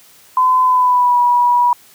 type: tone with pitch glide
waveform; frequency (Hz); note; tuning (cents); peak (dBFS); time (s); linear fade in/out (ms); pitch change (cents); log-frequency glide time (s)
sine; 1018 to 971.5; C6 to B5; -48 to -29; -9; 0.37-1.73; 2; -81; 0.63-1.19
effects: white hiss -46 dBFS RMS until 1.94 s + high-pass 60 Hz 12 dB/octave